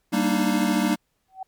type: chord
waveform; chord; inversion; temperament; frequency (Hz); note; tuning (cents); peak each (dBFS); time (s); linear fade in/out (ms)
square; Eb major seventh; first; equal with one note detuned; 196 / 233.1 / 297.4 / 311.1; G3 / Bb3 / D4 / Eb4; 0 / 0 / +22 / 0; -25 / -25 / -26 / -28; 0.12-0.96; 20
type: tone with exponential growth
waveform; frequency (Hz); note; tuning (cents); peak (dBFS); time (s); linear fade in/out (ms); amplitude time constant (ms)
sine; 760; F#5; +46; -27; 1.28-1.43; 5; 31
effects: pink hiss -72 dBFS RMS until 1.47 s + MP3 96 kbps